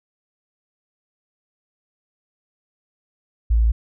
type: tone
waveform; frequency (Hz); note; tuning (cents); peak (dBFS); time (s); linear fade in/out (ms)
sine; 56.3; A1; +40; -13; 3.5-3.72; 10
effects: none